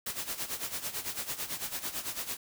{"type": "noise with tremolo", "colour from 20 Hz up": "white", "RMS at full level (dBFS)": -34, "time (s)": [0.06, 2.37], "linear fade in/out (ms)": 5, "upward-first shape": "sine", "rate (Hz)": 9, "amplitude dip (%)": 75, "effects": []}